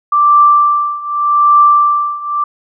sine tone with tremolo, 1174.7 Hz, D6, in tune, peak -3 dBFS, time 0.12-2.44 s, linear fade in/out 5 ms, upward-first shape triangle, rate 0.84 Hz, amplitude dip 90%, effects none

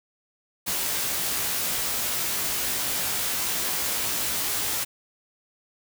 white noise with comb filter, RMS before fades -27 dBFS, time 0.66-4.85 s, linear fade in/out 20 ms, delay 17 ms, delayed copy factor +0.9, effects none

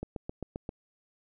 click train, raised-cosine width 2 ms, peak -22 dBFS, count 6, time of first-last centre 0.03-0.691 s, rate 7.56 Hz, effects none

